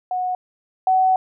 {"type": "tone pair in turn", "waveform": "sine", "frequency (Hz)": [733, 751], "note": ["F#5", "F#5"], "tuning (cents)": [-16, 26], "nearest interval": "unison", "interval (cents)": 42, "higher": "second", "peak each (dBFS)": [-20, -13], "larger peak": "second", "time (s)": [[0.11, 0.35], [0.87, 1.16]], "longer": "second", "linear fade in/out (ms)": 2, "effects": []}